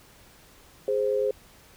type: tone pair together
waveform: sine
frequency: 414.7 / 522.9 Hz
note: G#4 / C5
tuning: -3 / -1 cents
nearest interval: major third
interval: 402 cents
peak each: -25 dBFS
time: 0.88-1.31 s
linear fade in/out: 2 ms
effects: pink hiss -54 dBFS RMS until 1.76 s